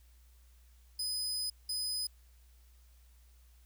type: tone bursts at uneven times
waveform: sawtooth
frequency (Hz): 5010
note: D#8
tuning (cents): +11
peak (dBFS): -31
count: 2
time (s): 0.99-1.5 / 1.69-2.07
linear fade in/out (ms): 5
effects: added 60 Hz sine -58 dBFS peak until 3.65 s + white hiss -70 dBFS RMS until 3.65 s